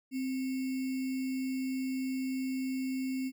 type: tone with sample-and-hold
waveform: sine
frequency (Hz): 261.6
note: C4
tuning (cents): 0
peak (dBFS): -31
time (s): 0.11-3.32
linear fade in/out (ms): 50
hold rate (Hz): 2450
effects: none